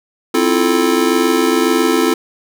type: chord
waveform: square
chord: F major seventh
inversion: second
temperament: just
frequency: 261.9 / 327.4 / 349.2 / 436.5 Hz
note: C4 / E4 / F4 / A4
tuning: +2 / -12 / 0 / -14 cents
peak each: -18 dBFS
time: 0.34-2.14 s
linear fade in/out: 5 ms
effects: none